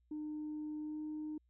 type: tone with pitch glide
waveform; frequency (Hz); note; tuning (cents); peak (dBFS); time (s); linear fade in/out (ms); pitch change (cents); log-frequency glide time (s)
sine; 303.6 to 306.1; D#4 to D#4; -42 to -28; -38; 0.11-1.38; 5; +14; 0.8-1
effects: tanh soft clip ceiling -36 dBFS + added 60 Hz sine -70 dBFS peak until 1.49 s